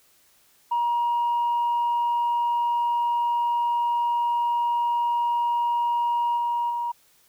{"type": "tone with level steps", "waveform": "sine", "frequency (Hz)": 950, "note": "A#5", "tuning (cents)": 33, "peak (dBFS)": [-19, -21, -24], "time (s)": [0.71, 6.92], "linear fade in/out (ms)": 10, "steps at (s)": [6.36, 6.69], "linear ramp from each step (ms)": 20, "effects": ["tanh soft clip ceiling -18 dBFS", "white hiss -60 dBFS RMS until 7.28 s"]}